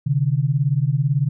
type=beating tone pair; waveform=sine; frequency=131.1 / 149.1 Hz; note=C3 / D3; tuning=+4 / +27 cents; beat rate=18 Hz; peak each=-19 dBFS; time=0.06-1.29 s; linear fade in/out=10 ms; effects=none